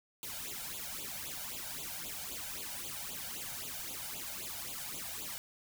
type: noise with flanger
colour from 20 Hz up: white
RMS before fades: -42 dBFS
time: 0.23-5.38 s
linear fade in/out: 0 ms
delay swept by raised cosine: 0.27 to 1.37 ms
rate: 3.8 Hz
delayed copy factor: +0.95
effects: none